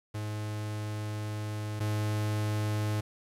45% pulse tone pair in turn, 106.1 / 106.1 Hz, G#2 / G#2, +38 / +38 cents, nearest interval unison, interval 0 cents, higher neither, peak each -33 / -28 dBFS, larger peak second, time 0.14-1.8 / 1.8-3.01 s, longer first, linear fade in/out 10 ms, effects resampled to 32000 Hz + 9-bit

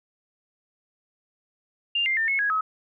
sine tone with pitch steps, 2798 / 2098 / 1801 / 2187 / 1658 / 1280 Hz, F7 / C7 / A6 / C#7 / G#6 / D#6, +3 / +4 / +40 / -24 / -3 / +49 cents, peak -21 dBFS, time 1.95-2.61 s, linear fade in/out 5 ms, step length 110 ms, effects none

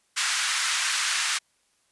pink band-pass noise, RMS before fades -26 dBFS, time 0.16-1.39 s, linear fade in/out 20 ms, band 1300 to 9700 Hz, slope 24 dB/octave, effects white hiss -68 dBFS RMS until 1.91 s + resampled to 24000 Hz

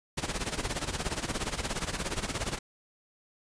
pink noise with tremolo, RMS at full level -30 dBFS, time 0.17-2.59 s, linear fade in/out 10 ms, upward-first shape sine, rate 17 Hz, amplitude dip 80%, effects resampled to 22050 Hz

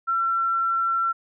sine tone, 1353 Hz, E6, 45 cents sharp, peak -20 dBFS, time 0.07-1.13 s, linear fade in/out 20 ms, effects none

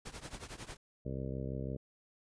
pink noise with tremolo, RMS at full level -43 dBFS, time 0.05-0.77 s, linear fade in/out 10 ms, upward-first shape triangle, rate 11 Hz, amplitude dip 90%
harmonic tone, 66 Hz, C2, 16 cents sharp, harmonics 1 / 2 / 3 / 4 / 5 / 6 / 7 / 8 / 9, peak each -43 / -40 / -44 / -46 / -50 / -48 / -47 / -52 / -50 dBFS, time 1.05-1.77 s, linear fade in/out 10 ms
effects resampled to 22050 Hz

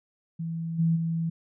sine tone with level steps, 164.81 Hz, E3, in tune, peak -29 / -20 / -25 dBFS, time 0.39-1.3 s, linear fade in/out 10 ms, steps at 0.78 / 0.95 s, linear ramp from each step 20 ms, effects none

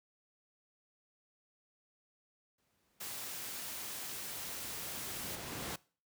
pink noise with exponential growth, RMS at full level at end -39 dBFS, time 2.58-5.76 s, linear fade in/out 5 ms, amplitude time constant 690 ms
white noise, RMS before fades -43 dBFS, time 3-5.36 s, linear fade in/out 10 ms
effects noise-tail reverb RT60 0.4 s tail -22 dB re dry + high-pass 80 Hz 12 dB/octave

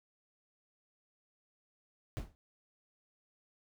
brown noise with exponential decay, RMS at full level -33 dBFS, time 2.17-2.35 s, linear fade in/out 0 ms, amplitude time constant 39 ms, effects none

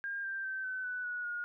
sine tone with pitch steps, 1609 / 1578.6 / 1548.8 / 1519.6 / 1490.9 / 1462.7 / 1435.1 Hz, G6 / G6 / G6 / F#6 / F#6 / F#6 / F6, +45 / +12 / -21 / +46 / +13 / -20 / +47 cents, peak -35 dBFS, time 0.04-1.44 s, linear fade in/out 0 ms, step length 200 ms, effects none

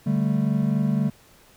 triangle chord, D suspended fourth, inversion none, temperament equal, 146.83 / 196 / 220 Hz, D3 / G3 / A3, 0 / 0 / 0 cents, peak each -22 dBFS, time 0.06-1.1 s, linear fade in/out 10 ms, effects pink hiss -54 dBFS RMS until 1.56 s

